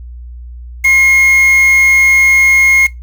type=tone with quantisation; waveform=triangle; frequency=2150 Hz; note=C7; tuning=47 cents sharp; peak=-4 dBFS; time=0.84-2.87 s; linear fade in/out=10 ms; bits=4; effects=noise-tail reverb RT60 0.2 s tail -19 dB re dry + added 60 Hz sine -26 dBFS peak until 3.02 s